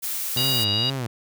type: noise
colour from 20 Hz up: blue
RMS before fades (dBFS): -28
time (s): 0.02-0.65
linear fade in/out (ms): 20
type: tone with vibrato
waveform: sawtooth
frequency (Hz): 117.6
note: A#2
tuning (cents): +16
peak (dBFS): -22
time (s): 0.36-1.07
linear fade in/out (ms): 5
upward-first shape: sine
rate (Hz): 2.2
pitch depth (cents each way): 260
type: harmonic tone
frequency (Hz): 954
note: A#5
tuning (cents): +40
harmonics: 3 / 4 / 5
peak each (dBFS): -25 / -25 / -26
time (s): 0.37-0.9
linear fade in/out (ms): 2
effects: none